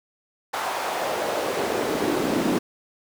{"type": "noise with high-pass filter sweep", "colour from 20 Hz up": "brown", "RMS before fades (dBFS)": -25, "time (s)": [0.53, 2.59], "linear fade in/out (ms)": 10, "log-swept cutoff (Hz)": [880, 260], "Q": 1.9, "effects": []}